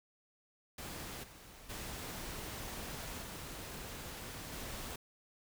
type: noise with level steps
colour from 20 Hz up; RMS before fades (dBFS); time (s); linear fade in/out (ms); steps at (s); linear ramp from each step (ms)
pink; -45 / -55 / -44 / -46 / -44; 0.78-4.96; 5; 1.23 / 1.69 / 3.21 / 4.52; 10
effects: none